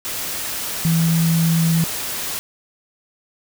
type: tone in noise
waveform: sine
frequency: 164.8 Hz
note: E3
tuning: in tune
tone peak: -14 dBFS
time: 0.85-1.84 s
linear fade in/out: 0 ms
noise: white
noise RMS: -26 dBFS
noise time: 0.05-2.39 s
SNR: +9 dB
effects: none